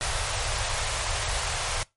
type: band-stop noise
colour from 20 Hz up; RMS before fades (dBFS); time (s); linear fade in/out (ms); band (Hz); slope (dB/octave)
pink; -28; 0.01-1.83; 0; 110 to 540; 24
effects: noise-tail reverb RT60 0.2 s tail -22 dB re dry + MP3 48 kbps